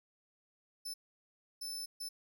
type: tone bursts at uneven times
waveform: sawtooth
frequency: 5274 Hz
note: E8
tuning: in tune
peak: -37 dBFS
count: 3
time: 0.85-0.94 / 1.61-1.86 / 2-2.09 s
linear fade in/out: 10 ms
effects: none